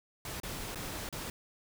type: noise with dropouts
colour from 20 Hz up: pink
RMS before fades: -40 dBFS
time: 0.25-1.3 s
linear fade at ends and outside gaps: 2 ms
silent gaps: 0.401-0.433 / 0.748-0.756 / 1.09-1.126 s
effects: none